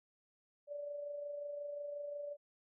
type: tone with amplitude modulation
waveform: sine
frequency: 580 Hz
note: D5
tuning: 22 cents flat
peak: -39 dBFS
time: 0.67-2.37 s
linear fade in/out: 50 ms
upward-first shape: sine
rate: 25.6 Hz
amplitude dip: 40%
effects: none